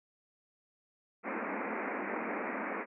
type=band-pass noise; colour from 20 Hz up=pink; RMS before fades=-37 dBFS; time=1.23-2.86 s; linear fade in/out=50 ms; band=200 to 2400 Hz; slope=96 dB/octave; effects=none